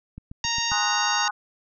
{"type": "click train", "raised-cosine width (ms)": 5, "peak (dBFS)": -25, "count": 5, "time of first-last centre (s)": [0.18, 0.718], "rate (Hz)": 7.43}
{"type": "harmonic tone", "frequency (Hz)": 930, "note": "A#5", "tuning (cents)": -4, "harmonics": [1, 2, 3, 4, 5, 6, 7], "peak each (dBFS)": [-31, -31, -31, -31, -31, -31, -31], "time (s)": [0.44, 1.28], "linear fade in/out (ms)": 2}
{"type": "chord", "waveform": "sine", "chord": "Ab dominant seventh", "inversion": "none", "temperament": "equal with one note detuned", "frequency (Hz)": [830.6, 1054.4, 1244.5, 1480], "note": ["Ab5", "C6", "Eb6", "Gb6"], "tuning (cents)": [0, 13, 0, 0], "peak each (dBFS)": [-28, -32, -30, -29], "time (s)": [0.71, 1.31], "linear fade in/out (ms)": 10}
{"effects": []}